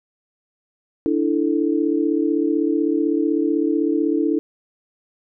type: chord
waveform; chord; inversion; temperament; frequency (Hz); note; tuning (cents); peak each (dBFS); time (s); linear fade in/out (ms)
sine; D suspended second; none; equal; 293.7 / 329.6 / 440; D4 / E4 / A4; 0 / 0 / 0; -20 / -20 / -24; 1.06-4.39; 0
effects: none